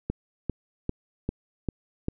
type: click train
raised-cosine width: 3 ms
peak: -14 dBFS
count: 6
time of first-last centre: 0.1-2.084 s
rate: 2.52 Hz
effects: none